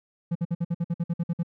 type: tone bursts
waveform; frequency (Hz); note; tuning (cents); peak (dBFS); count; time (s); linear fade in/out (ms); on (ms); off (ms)
triangle; 170; F3; -46; -21; 12; 0.31-1.432; 10; 44; 54
effects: none